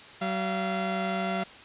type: tone pair together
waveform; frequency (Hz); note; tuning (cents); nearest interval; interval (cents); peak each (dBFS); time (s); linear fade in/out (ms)
sawtooth; 189.74 / 687; F#3 / F5; +44 / -29; octave + minor seventh; 2227; -26; 0.21-1.44; 10
effects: white hiss -47 dBFS RMS until 1.64 s + resampled to 8000 Hz